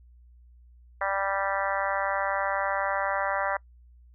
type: harmonic tone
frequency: 196 Hz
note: G3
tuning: in tune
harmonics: 3 / 4 / 5 / 6 / 7 / 8 / 9 / 10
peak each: -31 / -32 / -33 / -34 / -34 / -35 / -36 / -36 dBFS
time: 1.01-3.57 s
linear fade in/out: 5 ms
effects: noise-tail reverb RT60 0.1 s tail -24 dB re dry + added 60 Hz sine -51 dBFS peak until 4.14 s